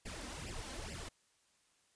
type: noise with flanger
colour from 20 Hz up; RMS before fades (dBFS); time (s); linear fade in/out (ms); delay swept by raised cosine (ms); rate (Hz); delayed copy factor
pink; -45; 0.05-1.09; 10; 0.38 to 3.88; 2.3; +0.9
effects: white hiss -73 dBFS RMS until 1.95 s + resampled to 22050 Hz